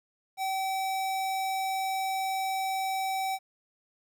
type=tone; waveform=square; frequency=767 Hz; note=G5; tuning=38 cents flat; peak=-29 dBFS; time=0.37-3.39 s; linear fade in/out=50 ms; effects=11-bit

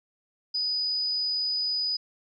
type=tone; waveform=sine; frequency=4971 Hz; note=D#8; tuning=2 cents flat; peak=-25 dBFS; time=0.54-1.97 s; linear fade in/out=10 ms; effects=none

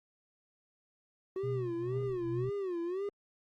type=tone with vibrato; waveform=triangle; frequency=370 Hz; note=F#4; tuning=in tune; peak=-31 dBFS; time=1.36-3.09 s; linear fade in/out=2 ms; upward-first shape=sine; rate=1.9 Hz; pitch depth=160 cents each way
type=tone with tremolo; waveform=sine; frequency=124.7 Hz; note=B2; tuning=17 cents sharp; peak=-32 dBFS; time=1.43-2.5 s; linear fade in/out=10 ms; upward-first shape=triangle; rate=2.3 Hz; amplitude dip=90%
effects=Opus 24 kbps

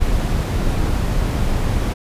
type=noise; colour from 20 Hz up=brown; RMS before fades=-18 dBFS; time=0-1.94 s; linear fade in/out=20 ms; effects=resampled to 32000 Hz

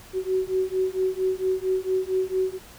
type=beating tone pair; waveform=sine; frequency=373 / 377.4 Hz; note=F#4 / F#4; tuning=+14 / +34 cents; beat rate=4.4 Hz; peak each=-25 dBFS; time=0.13-2.59 s; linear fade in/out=50 ms; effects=pink hiss -47 dBFS RMS until 2.78 s

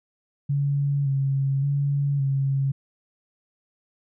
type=tone with vibrato; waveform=sine; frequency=139.1 Hz; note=C#3; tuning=6 cents sharp; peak=-20 dBFS; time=0.49-2.72 s; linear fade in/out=10 ms; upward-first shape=square; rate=0.88 Hz; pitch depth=30 cents each way; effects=none

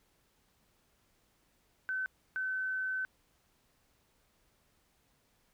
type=tone bursts at uneven times; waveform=sine; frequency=1524 Hz; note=G6; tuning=49 cents flat; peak=-32 dBFS; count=2; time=1.89-2.06 / 2.36-3.05 s; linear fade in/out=0 ms; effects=pink hiss -72 dBFS RMS until 5.53 s

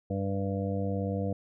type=harmonic tone; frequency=98 Hz; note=G2; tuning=in tune; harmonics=1 / 2 / 3 / 5 / 6 / 7; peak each=-32 / -33 / -38 / -35 / -41 / -41 dBFS; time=0.1-1.33 s; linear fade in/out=5 ms; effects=none

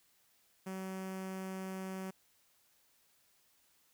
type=tone with notch filter; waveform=sawtooth; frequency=189.3 Hz; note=F#3; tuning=40 cents sharp; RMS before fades=-42 dBFS; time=0.66-2.11 s; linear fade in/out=10 ms; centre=3900 Hz; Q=1.6; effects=white hiss -71 dBFS RMS until 3.93 s

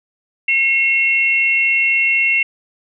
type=tone pair together; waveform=sine; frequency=2162 / 2726 Hz; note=C#7 / F7; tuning=-44 / -43 cents; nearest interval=major third; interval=401 cents; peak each=-15 dBFS; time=0.48-2.43 s; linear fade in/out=5 ms; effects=none

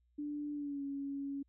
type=tone with pitch glide; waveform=sine; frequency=293.7 to 278.7 Hz; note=D4 to C#4; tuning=0 to +9 cents; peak=-37 dBFS; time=0.18-1.43 s; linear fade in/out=10 ms; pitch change=-91 cents; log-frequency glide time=0.53-0.83 s; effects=added 60 Hz sine -70 dBFS peak until 1.48 s

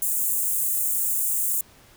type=high-pass noise; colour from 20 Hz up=white; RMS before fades=-24 dBFS; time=0.02-1.61 s; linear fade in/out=2 ms; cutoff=7300 Hz; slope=48 dB/octave; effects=pink hiss -53 dBFS RMS until 1.96 s

